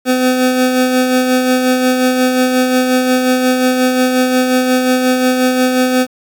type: tone with tremolo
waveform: 25% pulse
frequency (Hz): 254.5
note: C4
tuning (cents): -48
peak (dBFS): -5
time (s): 0.05-6.07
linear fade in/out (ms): 50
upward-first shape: sine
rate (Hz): 5.6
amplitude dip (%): 40
effects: 7-bit